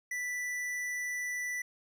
sine tone with tanh clipping, 1975.5 Hz, B6, in tune, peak -35 dBFS, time 0.11-1.62 s, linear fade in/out 5 ms, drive 15 dB, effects none

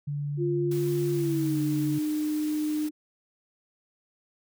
sine tone, 144.7 Hz, D3, 25 cents flat, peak -28 dBFS, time 0.07-1.99 s, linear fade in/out 10 ms
sine tone with pitch glide, 349.2 to 304 Hz, F4 to D#4, 0 to -40 cents, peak -25 dBFS, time 0.37-2.91 s, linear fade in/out 50 ms, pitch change -240 cents, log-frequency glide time 1.14-1.61 s
white noise, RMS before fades -44 dBFS, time 0.71-2.89 s, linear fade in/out 5 ms
effects none

